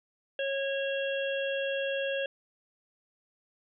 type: harmonic tone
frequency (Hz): 548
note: C#5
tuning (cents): -20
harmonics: 1 / 3 / 5 / 6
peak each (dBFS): -30 / -37 / -38 / -40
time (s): 0.39-2.26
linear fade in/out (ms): 2
effects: none